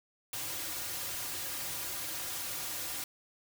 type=noise with comb filter; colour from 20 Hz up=white; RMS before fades=-38 dBFS; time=0.33-3.04 s; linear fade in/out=2 ms; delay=4.6 ms; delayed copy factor=-1; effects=none